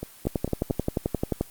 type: two click trains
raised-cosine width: 2 ms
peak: -10 / -18 dBFS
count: 14 / 4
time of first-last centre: 0.27-1.41 / 0.03-0.701 s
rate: 11.4 / 4.47 Hz
effects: white hiss -49 dBFS RMS until 1.5 s + Opus 24 kbps